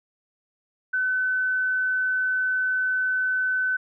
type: tone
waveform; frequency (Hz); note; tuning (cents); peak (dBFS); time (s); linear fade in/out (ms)
sine; 1513; F#6; +38; -21; 0.93-3.77; 10
effects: none